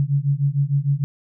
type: beating tone pair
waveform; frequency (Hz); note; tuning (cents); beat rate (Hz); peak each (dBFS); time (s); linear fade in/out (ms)
sine; 137.7 / 144.3; C#3 / D3; -11 / -30; 6.6; -20; 0-1.04; 0
effects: none